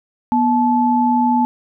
sine tone pair together, 243.5 / 867.7 Hz, B3 / A5, -24 / -24 cents, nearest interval octave + minor seventh, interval 2200 cents, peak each -15 dBFS, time 0.32-1.45 s, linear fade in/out 0 ms, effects none

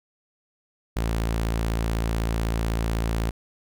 sawtooth tone, 56 Hz, A1, 31 cents sharp, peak -19 dBFS, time 0.96-3.31 s, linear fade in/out 10 ms, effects none

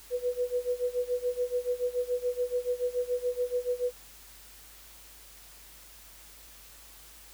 sine tone with tremolo, 493.1 Hz, B4, 3 cents flat, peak -24 dBFS, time 0.1-3.93 s, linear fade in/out 50 ms, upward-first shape sine, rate 7 Hz, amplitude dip 90%, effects added 50 Hz sine -57 dBFS peak until 7.33 s + white hiss -52 dBFS RMS until 7.33 s

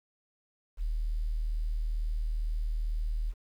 sine tone, 38.89 Hz, D#1, in tune, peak -28 dBFS, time 0.77-3.34 s, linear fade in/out 50 ms, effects 10-bit

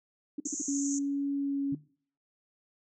sine tone bursts, 291.9 Hz, D4, 10 cents flat, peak -31 dBFS, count 4, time 0.38-0.618 s, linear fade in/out 5 ms, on 22 ms, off 50 ms
pink band-pass noise, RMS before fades -37 dBFS, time 0.45-0.99 s, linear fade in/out 5 ms, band 6200 to 7200 Hz, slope 96 dB/octave
sine tone with pitch glide, 280.8 to 278.2 Hz, C#4 to C#4, +22 to +6 cents, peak -28 dBFS, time 0.68-1.75 s, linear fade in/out 5 ms, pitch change -16 cents, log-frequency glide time 1.31-1.63 s
sine tone with exponential decay, 150.8 Hz, D3, 46 cents sharp, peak -33 dBFS, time 1.72-1.88 s, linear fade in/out 5 ms, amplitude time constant 34 ms
effects noise-tail reverb RT60 0.5 s tail -22 dB re dry

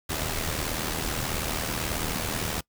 pink noise with amplitude modulation, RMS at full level -27 dBFS, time 0.09-2.61 s, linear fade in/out 10 ms, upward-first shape sine, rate 78.4 Hz, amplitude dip 60%, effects noise-tail reverb RT60 0.1 s tail -23 dB re dry

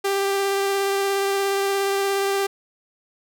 sawtooth tone with vibrato, 394.5 Hz, G4, 11 cents sharp, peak -16 dBFS, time 0.04-2.47 s, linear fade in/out 10 ms, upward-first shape triangle, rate 17 Hz, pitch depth 14 cents each way, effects none

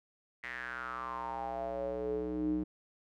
square tone with band-pass filter sweep, 61.74 Hz, B1, in tune, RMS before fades -37 dBFS, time 0.43-2.64 s, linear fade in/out 10 ms, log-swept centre 2000 to 270 Hz, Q 6.7, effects none

